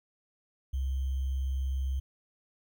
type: tone with sample-and-hold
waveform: sine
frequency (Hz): 66.4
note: C2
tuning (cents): +26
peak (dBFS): -28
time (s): 0.73-2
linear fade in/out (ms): 10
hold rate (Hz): 3150
effects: none